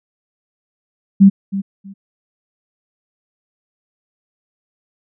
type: tone with echo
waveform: sine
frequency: 196 Hz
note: G3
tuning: in tune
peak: -3 dBFS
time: 1.2-1.3 s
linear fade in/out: 20 ms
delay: 320 ms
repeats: 2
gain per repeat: -14 dB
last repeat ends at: 1.94 s
effects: none